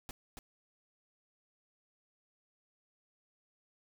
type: noise with echo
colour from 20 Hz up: pink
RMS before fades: -44 dBFS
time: 0.09-0.11 s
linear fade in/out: 0 ms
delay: 280 ms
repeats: 1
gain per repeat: -4 dB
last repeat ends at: 0.39 s
effects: none